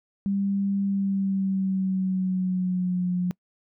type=tone with pitch glide; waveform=sine; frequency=198 to 179.48 Hz; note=G3 to F3; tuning=+18 to +48 cents; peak=-22 dBFS; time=0.26-3.31 s; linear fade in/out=0 ms; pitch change=-170 cents; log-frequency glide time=0.84-3.1 s; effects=noise-tail reverb RT60 0.1 s tail -25 dB re dry